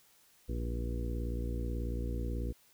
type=harmonic tone with a mistuned harmonic; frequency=58.27 Hz; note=A#1; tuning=in tune; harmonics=1 / 2 / 3 / 4 / 5 / 6 / 7 / 8; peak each=-34 / -41 / -50 / -44 / -46 / -47 / -50 / -47 dBFS; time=0.48-2.53 s; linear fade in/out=20 ms; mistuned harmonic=8; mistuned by=+62 cents; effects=white hiss -65 dBFS RMS until 2.73 s